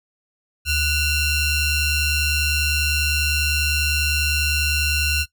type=ring-modulated tone; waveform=sawtooth; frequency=1395 Hz; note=F6; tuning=2 cents flat; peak=-12 dBFS; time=0.65-5.26 s; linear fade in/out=50 ms; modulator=1320 Hz; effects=noise-tail reverb RT60 0.1 s tail -17 dB re dry